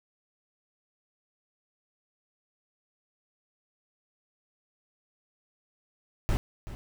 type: noise with echo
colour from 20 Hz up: brown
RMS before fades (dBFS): -25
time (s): 6.29-6.37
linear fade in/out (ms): 0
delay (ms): 380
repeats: 1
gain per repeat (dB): -14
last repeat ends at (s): 6.75
effects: none